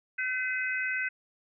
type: harmonic tone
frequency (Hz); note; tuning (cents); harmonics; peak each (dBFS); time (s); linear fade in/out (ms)
509; C5; -48; 3 / 4 / 5; -31 / -33 / -35; 0.18-1.09; 10
effects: none